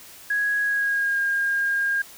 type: tone with pitch glide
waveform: sine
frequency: 1661.2 to 1615.8 Hz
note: G#6 to G#6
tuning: 0 to -48 cents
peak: -20 dBFS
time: 0.3-2.02 s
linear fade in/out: 5 ms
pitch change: -48 cents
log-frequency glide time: 0.63-1.19 s
effects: white hiss -45 dBFS RMS until 2.17 s